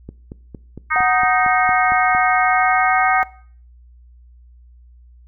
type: click train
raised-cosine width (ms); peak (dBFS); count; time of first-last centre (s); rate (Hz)
3; -19; 10; 0.09-2.149; 4.37
type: harmonic tone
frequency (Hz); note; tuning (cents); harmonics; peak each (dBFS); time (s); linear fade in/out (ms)
311.1; D#4; 0; 3 / 4 / 5 / 6 / 7; -28 / -19 / -22 / -24 / -21; 0.9-3.24; 20
type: tone with pitch glide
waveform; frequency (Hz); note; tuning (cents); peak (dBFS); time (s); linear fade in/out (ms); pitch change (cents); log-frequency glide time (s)
sine; 740 to 753.4; F#5 to F#5; 0 to +31; -16; 0.96-3.23; 0; +31; 2.41-3.11
effects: noise-tail reverb RT60 0.5 s tail -21 dB re dry + added 60 Hz sine -43 dBFS peak until 5.27 s